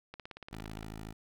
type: click train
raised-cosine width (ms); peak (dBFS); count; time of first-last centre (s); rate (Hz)
0.3; -28; 13; 0.14-0.83; 17.4
type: tone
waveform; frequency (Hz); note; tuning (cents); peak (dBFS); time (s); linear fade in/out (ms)
10% pulse; 53.7; A1; -41; -34; 0.51-1.13; 10
effects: none